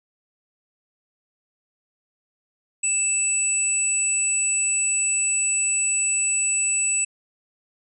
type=tone pair together; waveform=sine; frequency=2637 / 7902 Hz; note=E7 / B8; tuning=0 / 0 cents; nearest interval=octave + perfect fifth; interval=1900 cents; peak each=-27 / -20 dBFS; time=2.83-7.05 s; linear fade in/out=10 ms; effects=none